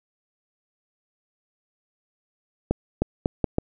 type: accelerating click train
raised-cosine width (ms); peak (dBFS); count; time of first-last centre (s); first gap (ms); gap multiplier
2; -7; 5; 2.71-3.584; 310; 0.77
effects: none